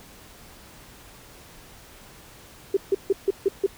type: tone bursts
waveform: sine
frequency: 392 Hz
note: G4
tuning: in tune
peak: -16 dBFS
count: 6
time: 2.74-3.664 s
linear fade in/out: 5 ms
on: 29 ms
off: 150 ms
effects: pink hiss -48 dBFS RMS until 3.77 s